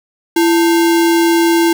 sine tone with sample-and-hold, 335.4 Hz, E4, 30 cents sharp, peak -8 dBFS, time 0.36-1.73 s, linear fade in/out 5 ms, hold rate 1225 Hz, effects none

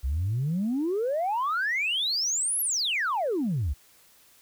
sine exponential two-way sweep, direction up then down, 61 to 11730 to 61 Hz, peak -23 dBFS, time 0.03-3.74 s, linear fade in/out 20 ms, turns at 2.61 s, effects tanh soft clip ceiling -21 dBFS + white hiss -58 dBFS RMS until 4.41 s

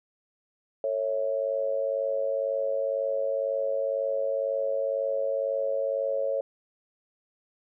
sine tone with amplitude modulation, 551 Hz, C#5, 11 cents flat, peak -21 dBFS, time 0.84-6.41 s, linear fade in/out 2 ms, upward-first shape sine, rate 102 Hz, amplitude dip 85%, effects none

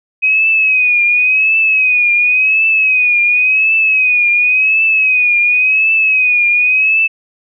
sine tone with vibrato, 2521 Hz, D#7, 22 cents sharp, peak -8 dBFS, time 0.22-7.08 s, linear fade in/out 20 ms, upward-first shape triangle, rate 0.92 Hz, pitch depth 86 cents each way, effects none

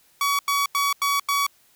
sawtooth tone bursts, 1131 Hz, C#6, 34 cents sharp, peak -16 dBFS, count 5, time 0.21-1.466 s, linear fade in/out 2 ms, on 180 ms, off 89 ms, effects white hiss -59 dBFS RMS until 1.75 s

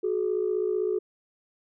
sine tone pair together, 369.2 / 424.9 Hz, F#4 / G#4, -4 / +40 cents, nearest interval major second, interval 244 cents, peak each -26 dBFS, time 0.03-0.99 s, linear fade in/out 10 ms, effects tanh soft clip ceiling -17 dBFS

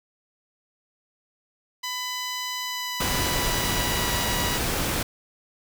10% pulse tone with pitch glide, 1000 to 969.8 Hz, B5 to B5, +21 to -32 cents, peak -20 dBFS, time 1.83-4.58 s, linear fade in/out 10 ms, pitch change -53 cents, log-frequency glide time 2.59-4.24 s
pink noise, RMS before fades -26 dBFS, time 3-5.03 s, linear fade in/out 5 ms
effects none

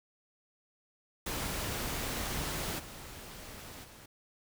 pink noise with level steps, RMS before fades -36 / -47 / -53 dBFS, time 1.26-4.06 s, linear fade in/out 5 ms, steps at 2.78 / 3.83 s, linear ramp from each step 20 ms, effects none

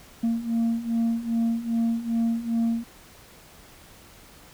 sine beating tone pair, 228.5 / 231 Hz, A#3 / A#3, -34 / -16 cents, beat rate 2.5 Hz, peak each -25 / -22 dBFS, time 0.23-2.84 s, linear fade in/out 10 ms, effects tanh soft clip ceiling -19 dBFS + pink hiss -50 dBFS RMS until 4.53 s

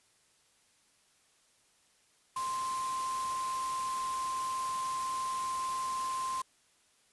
sine tone in noise, 1046.5 Hz, C6, in tune, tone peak -32 dBFS, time 2.36-6.42 s, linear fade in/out 5 ms, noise white, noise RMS -43 dBFS, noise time 2.36-6.42 s, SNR +8 dB, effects white hiss -68 dBFS RMS until 7.12 s + resampled to 24000 Hz

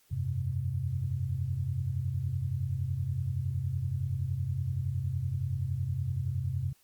sine chord, F suspended second, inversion none, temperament equal, 87.31 / 98 / 130.81 Hz, F2 / G2 / C3, 0 / 0 / 0 cents, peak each -35 / -34 / -32 dBFS, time 0.11-6.73 s, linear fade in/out 10 ms, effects white hiss -66 dBFS RMS until 6.83 s + Opus 48 kbps

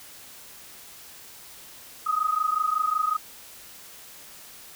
sine tone pair together, 1241.6 / 1267 Hz, D#6 / D#6, -4 / +31 cents, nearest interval unison, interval 35 cents, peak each -25 dBFS, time 2.06-3.17 s, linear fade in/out 10 ms, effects white hiss -46 dBFS RMS until 4.75 s

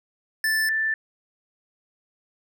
square / sine tone pair in turn, 1760 / 1766.5 Hz, A6 / A6, 0 / +6 cents, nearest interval unison, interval 6 cents, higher second, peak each -21 dBFS, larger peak neither, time 0.44-0.69 / 0.69-0.94 s, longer neither, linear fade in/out 2 ms, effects none

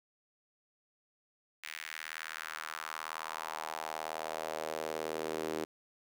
sawtooth tone with high-pass filter sweep, 79 Hz, D#2, 27 cents sharp, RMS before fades -40 dBFS, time 1.63-5.65 s, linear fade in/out 10 ms, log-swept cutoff 2100 to 360 Hz, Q 2.3, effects none

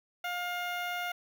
15% pulse tone with notch filter, 709 Hz, F5, 26 cents sharp, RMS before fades -35 dBFS, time 0.24-1.12 s, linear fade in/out 5 ms, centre 7800 Hz, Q 0.96, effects none

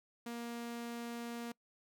sawtooth tone, 235.6 Hz, A#3, 19 cents sharp, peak -37 dBFS, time 0.26-1.52 s, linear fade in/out 5 ms, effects noise-tail reverb RT60 0.1 s tail -24 dB re dry

